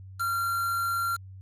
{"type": "tone with quantisation", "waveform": "triangle", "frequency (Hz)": 1377, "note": "F6", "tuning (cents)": -25, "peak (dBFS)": -24, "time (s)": [0.19, 1.17], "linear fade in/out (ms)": 20, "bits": 6, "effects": ["added 95 Hz sine -42 dBFS peak until 1.41 s", "resampled to 32000 Hz"]}